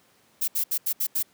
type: noise bursts at uneven times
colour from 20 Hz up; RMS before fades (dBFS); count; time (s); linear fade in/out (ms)
violet; -25; 6; 0.41-0.48 / 0.55-0.64 / 0.71-0.78 / 0.86-0.93 / 1-1.07 / 1.15-1.23; 10
effects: pink hiss -61 dBFS RMS until 1.33 s + high-pass 150 Hz 12 dB/octave